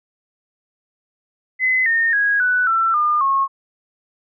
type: tone with pitch steps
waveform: sine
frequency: 2032 / 1831.3 / 1650.5 / 1487.5 / 1340.6 / 1208.2 / 1088.9 Hz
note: B6 / A#6 / G#6 / F#6 / E6 / D6 / C#6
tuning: +49 / -31 / -11 / +9 / +29 / +49 / -31 cents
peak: -14 dBFS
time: 1.59-3.48 s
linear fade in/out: 50 ms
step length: 270 ms
effects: none